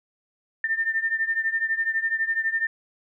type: beating tone pair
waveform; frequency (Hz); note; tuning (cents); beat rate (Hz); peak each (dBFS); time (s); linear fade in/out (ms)
sine; 1798 / 1810; A6 / A6; +37 / +48; 12; -24 / -27; 0.64-2.67; 2
effects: none